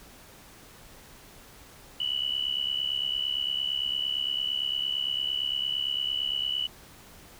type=tone with amplitude modulation; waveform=sine; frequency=2960 Hz; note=F#7; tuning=in tune; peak=-23 dBFS; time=2-6.67 s; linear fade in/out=5 ms; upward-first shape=sine; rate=68.8 Hz; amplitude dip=80%; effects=pink hiss -51 dBFS RMS until 7.39 s